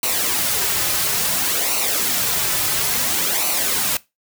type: noise with flanger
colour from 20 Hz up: white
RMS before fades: -20 dBFS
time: 0.03-3.97 s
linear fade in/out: 2 ms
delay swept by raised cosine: 0.58 to 4.38 ms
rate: 0.58 Hz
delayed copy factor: -0.6
effects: noise-tail reverb RT60 0.2 s tail -19 dB re dry